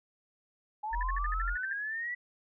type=linear sweep; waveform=sine; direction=up; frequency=831 to 1974 Hz; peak=-33 dBFS; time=0.83-2.15 s; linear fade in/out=10 ms
type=tone; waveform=sine; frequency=43.3 Hz; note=F1; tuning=14 cents flat; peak=-31 dBFS; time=0.91-1.57 s; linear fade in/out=50 ms
type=tone bursts; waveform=sine; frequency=1760 Hz; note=A6; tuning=in tune; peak=-33 dBFS; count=11; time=0.93-1.73 s; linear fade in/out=2 ms; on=20 ms; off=58 ms
effects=none